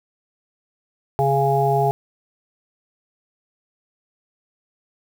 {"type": "harmonic tone", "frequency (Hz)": 138.1, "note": "C#3", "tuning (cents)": -6, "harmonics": [1, 3, 5, 6], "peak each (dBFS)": [-21, -21, -21, -21], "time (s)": [1.19, 1.91], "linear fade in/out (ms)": 0, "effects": ["7-bit"]}